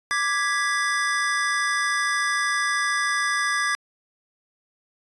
square chord, G# diminished, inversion second, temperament equal, 1174.7 / 1661.2 / 1975.5 Hz, D6 / G#6 / B6, 0 / 0 / 0 cents, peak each -27 / -25 / -28 dBFS, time 0.11-3.75 s, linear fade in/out 0 ms, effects resampled to 24000 Hz

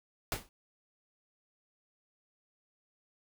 pink noise with exponential decay, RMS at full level -30 dBFS, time 0.32-0.49 s, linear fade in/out 1 ms, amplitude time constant 36 ms, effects none

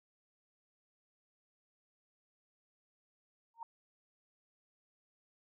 sine tone with exponential growth, 921 Hz, A#5, 21 cents flat, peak -37 dBFS, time 3.54-3.63 s, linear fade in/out 2 ms, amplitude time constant 18 ms, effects none

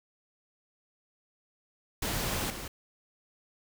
pink noise with level steps, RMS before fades -32 / -40 dBFS, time 2.02-2.68 s, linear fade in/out 5 ms, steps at 2.5 s, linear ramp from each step 2 ms, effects none

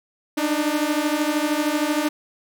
sawtooth beating tone pair, 293.7 / 306.7 Hz, D4 / D#4, 0 / -25 cents, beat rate 13 Hz, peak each -19 dBFS, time 0.37-2.09 s, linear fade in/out 10 ms, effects none

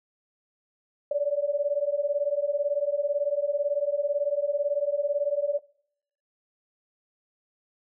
sine beating tone pair, 567 / 585 Hz, C#5 / D5, +39 / -7 cents, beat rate 18 Hz, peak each -27 / -26 dBFS, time 1.11-5.59 s, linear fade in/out 5 ms, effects noise-tail reverb RT60 0.7 s tail -24 dB re dry

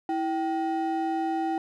triangle ring-modulated tone, 552 Hz, C#5, 7 cents flat, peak -20 dBFS, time 0.09-1.58 s, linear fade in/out 2 ms, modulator 225 Hz, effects none

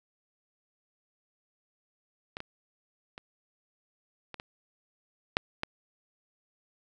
clicks, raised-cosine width 0.3 ms, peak -21 / -22 / -26 / -24 / -24 / -7 / -14 dBFS, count 7, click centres 2.369 / 2.404 / 3.179 / 4.343 / 4.399 / 5.369 / 5.634 s, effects none

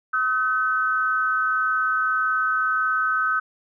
sine tone pair together, 1277.3 / 1519 Hz, D#6 / F#6, +45 / +45 cents, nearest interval minor third, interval 300 cents, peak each -22 dBFS, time 0.13-3.4 s, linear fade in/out 10 ms, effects none

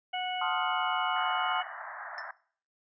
harmonic tone, 734 Hz, F#5, 14 cents flat, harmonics 1 / 2 / 3 / 4, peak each -32 / -42 / -38 / -37 dBFS, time 0.13-1.63 s, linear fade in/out 10 ms
sine chord, F dominant seventh, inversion first, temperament equal, 880 / 1046.5 / 1244.5 / 1396.9 Hz, A5 / C6 / Eb6 / F6, 0 / 0 / 0 / 0 cents, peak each -35 dBFS, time 0.41-1.61 s, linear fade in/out 5 ms
white band-pass noise, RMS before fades -42 dBFS, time 1.16-2.31 s, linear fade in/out 2 ms, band 620 to 1900 Hz, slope 96 dB/octave
square tone with exponential decay, 1771 Hz, A6, 11 cents sharp, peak -33 dBFS, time 2.18-2.27 s, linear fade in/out 1 ms, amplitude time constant 19 ms
effects noise-tail reverb RT60 0.5 s tail -19 dB re dry + resampled to 16000 Hz

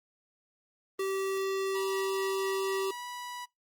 square tone, 386.8 Hz, G4, 23 cents flat, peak -30 dBFS, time 0.99-2.91 s, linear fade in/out 5 ms
sawtooth tone with pitch glide, 965 to 980.2 Hz, B5 to B5, -40 to -13 cents, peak -35 dBFS, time 1.74-3.46 s, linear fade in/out 20 ms, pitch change +27 cents, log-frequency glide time 2.85-3.05 s
effects noise-tail reverb RT60 0.2 s tail -25 dB re dry + Opus 24 kbps

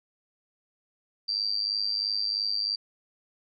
sine tone with amplitude modulation, 4699 Hz, D8, in tune, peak -22 dBFS, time 1.28-2.76 s, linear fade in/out 10 ms, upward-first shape sine, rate 103 Hz, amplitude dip 85%, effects none

